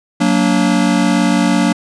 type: chord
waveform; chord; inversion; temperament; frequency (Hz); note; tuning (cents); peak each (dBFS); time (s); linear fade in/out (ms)
square; Gb augmented; none; just; 185 / 231.2 / 289.1; Gb3 / Bb3 / D4; 0 / -14 / -27; -16; 0.2-1.73; 10
effects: resampled to 22050 Hz